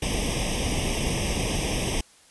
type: noise with comb filter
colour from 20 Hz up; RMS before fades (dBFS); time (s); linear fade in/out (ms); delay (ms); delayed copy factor
pink; -26; 0.02-2.01; 5; 0.35; +0.95
effects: white hiss -55 dBFS RMS until 2.3 s + resampled to 24000 Hz